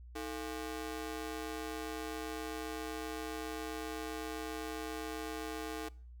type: ring-modulated tone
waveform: sawtooth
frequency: 379.3 Hz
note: F#4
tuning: 43 cents sharp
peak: -32 dBFS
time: 0.15-5.89 s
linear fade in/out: 10 ms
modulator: 63.8 Hz
effects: noise-tail reverb RT60 0.5 s tail -23 dB re dry + added 60 Hz sine -49 dBFS peak until 6.2 s